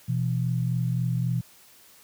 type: tone pair together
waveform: sine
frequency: 124.56 / 168.3 Hz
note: B2 / E3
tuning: +15 / +36 cents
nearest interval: perfect fourth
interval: 521 cents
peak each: -24 / -28 dBFS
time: 0.08-1.41 s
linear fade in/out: 10 ms
effects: white hiss -54 dBFS RMS until 2.03 s + high-pass 60 Hz 12 dB/octave